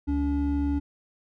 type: tone pair together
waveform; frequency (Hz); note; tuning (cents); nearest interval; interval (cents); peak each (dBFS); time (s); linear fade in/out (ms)
triangle; 71.42 / 285.7; D2 / D4; -48 / -48; 2 octaves; 2400; -25 / -23; 0.07-0.8; 20
effects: none